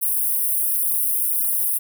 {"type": "high-pass noise", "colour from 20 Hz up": "white", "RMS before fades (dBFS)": -21, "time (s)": [0.01, 1.79], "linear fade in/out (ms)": 20, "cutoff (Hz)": 9200, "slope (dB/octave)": 96, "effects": []}